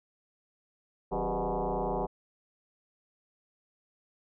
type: tone with frequency modulation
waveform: sine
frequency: 182.7 Hz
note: F#3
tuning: 22 cents flat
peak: -28 dBFS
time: 1.11-2.07 s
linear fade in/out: 20 ms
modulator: 112 Hz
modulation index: 6.9
effects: none